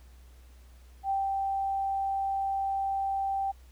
sine tone with ADSR envelope, 782 Hz, G5, 4 cents flat, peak -25 dBFS, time 1.03-3.52 s, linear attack 69 ms, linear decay 180 ms, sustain -2 dB, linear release 16 ms, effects added 62 Hz sine -50 dBFS peak until 3.71 s + pink hiss -63 dBFS RMS until 3.71 s

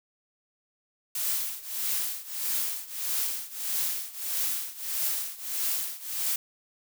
blue noise with tremolo, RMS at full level -27 dBFS, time 1.15-6.36 s, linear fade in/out 2 ms, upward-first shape triangle, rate 1.6 Hz, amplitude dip 90%, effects none

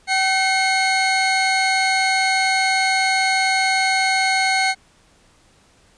30% pulse tone pair together, 764 / 2161 Hz, G5 / C#7, -45 / -45 cents, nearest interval octave + tritone, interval 1800 cents, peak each -16 dBFS, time 0.07-4.75 s, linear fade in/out 50 ms, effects pink hiss -55 dBFS RMS until 5.97 s + resampled to 22050 Hz

